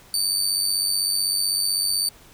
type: tone with amplitude modulation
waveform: 25% pulse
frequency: 4578 Hz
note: D8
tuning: 45 cents flat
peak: -13 dBFS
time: 0.14-2.09 s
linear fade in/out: 2 ms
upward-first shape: sine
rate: 95.9 Hz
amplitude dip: 60%
effects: pink hiss -50 dBFS RMS until 2.33 s